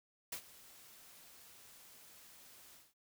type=noise with ADSR envelope; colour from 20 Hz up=white; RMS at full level=-41 dBFS; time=0.32-2.94 s; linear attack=5 ms; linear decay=81 ms; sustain=-18 dB; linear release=200 ms; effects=none